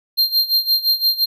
square tone with tremolo, 4186 Hz, C8, in tune, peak -12 dBFS, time 0.17-1.26 s, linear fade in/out 20 ms, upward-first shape sine, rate 5.8 Hz, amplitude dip 85%, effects none

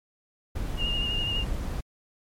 brown noise, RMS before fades -30 dBFS, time 0.55-1.81 s, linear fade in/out 10 ms
sine tone with vibrato, 2833 Hz, F7, 24 cents sharp, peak -27 dBFS, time 0.77-1.45 s, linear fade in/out 50 ms, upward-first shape sine, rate 12 Hz, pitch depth 26 cents each way
effects MP3 64 kbps

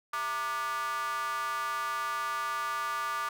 square tone with high-pass filter, 131.9 Hz, C3, 14 cents sharp, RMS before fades -33 dBFS, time 0.13-3.29 s, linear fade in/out 5 ms, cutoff 1200 Hz, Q 5.8, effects none

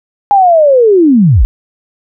sine linear sweep, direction down, 825 to 37 Hz, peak -3 dBFS, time 0.31-1.45 s, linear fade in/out 0 ms, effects none

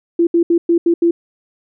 sine tone bursts at uneven times, 339.7 Hz, F4, 48 cents flat, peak -9 dBFS, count 6, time 0.19-0.27 / 0.34-0.43 / 0.5-0.58 / 0.69-0.78 / 0.86-0.94 / 1.02-1.11 s, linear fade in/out 5 ms, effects none

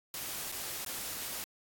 white noise with dropouts, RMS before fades -39 dBFS, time 0.14-1.44 s, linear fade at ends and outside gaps 1 ms, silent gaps 0.518-0.522 / 0.848-0.862 s, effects AAC 64 kbps

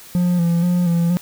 triangle tone with vibrato, 173.5 Hz, F3, 11 cents flat, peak -12 dBFS, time 0.15-1.17 s, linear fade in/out 0 ms, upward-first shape square, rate 2.1 Hz, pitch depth 37 cents each way, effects white hiss -41 dBFS RMS until 1.21 s

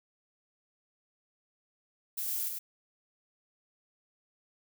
violet noise with echo, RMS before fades -35 dBFS, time 2.17-2.49 s, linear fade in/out 10 ms, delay 100 ms, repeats 1, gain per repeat -3 dB, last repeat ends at 2.59 s, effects none

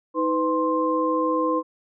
sine tone cluster, 316.1 / 502 / 1051 Hz, D#4 / B4 / C6, +27 / +28 / +7 cents, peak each -24 dBFS, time 0.14-1.63 s, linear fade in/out 50 ms, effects none

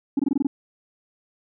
sine tone bursts, 277.2 Hz, C#4, in tune, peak -15 dBFS, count 7, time 0.17-0.47 s, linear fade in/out 5 ms, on 24 ms, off 22 ms, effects tanh soft clip ceiling -15 dBFS

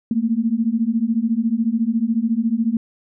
sine beating tone pair, 220 / 234 Hz, A3 / A#3, 0 / +7 cents, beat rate 14 Hz, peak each -20 / -19 dBFS, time 0.11-2.77 s, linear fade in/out 2 ms, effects none

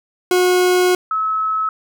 40% pulse / sine tone pair in turn, 362.8 / 1292.9 Hz, F#4 / E6, -34 / -34 cents, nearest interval octave + minor seventh, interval 2200 cents, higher second, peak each -11 / -16 dBFS, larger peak first, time 0.31-0.95 / 1.11-1.69 s, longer first, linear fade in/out 2 ms, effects none

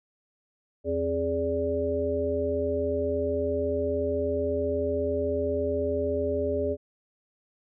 harmonic tone with a mistuned harmonic, 83.1 Hz, E2, 15 cents sharp, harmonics 1 / 3 / 5 / 7, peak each -33 / -33 / -28 / -29 dBFS, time 0.84-6.77 s, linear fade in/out 50 ms, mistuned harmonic 3, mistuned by +110 cents, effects none

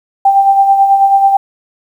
sine tone with tremolo, 787 Hz, G5, 7 cents sharp, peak -3 dBFS, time 0.25-1.37 s, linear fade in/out 5 ms, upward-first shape sine, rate 9.2 Hz, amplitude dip 50%, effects 7-bit

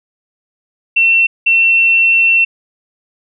sine tone bursts at uneven times, 2703 Hz, E7, 43 cents sharp, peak -7 dBFS, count 2, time 0.96-1.27 / 1.46-2.45 s, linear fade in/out 10 ms, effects none

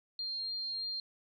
sine tone, 4201 Hz, C8, 6 cents sharp, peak -35 dBFS, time 0.19-1 s, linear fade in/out 2 ms, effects none

